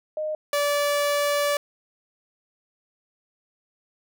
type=tone pair in turn; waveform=sine / sawtooth; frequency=616 / 578.7 Hz; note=D#5 / D5; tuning=-17 / -26 cents; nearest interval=minor second; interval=109 cents; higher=first; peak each=-25 / -17 dBFS; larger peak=second; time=0.17-0.35 / 0.53-1.57 s; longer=second; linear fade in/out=2 ms; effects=none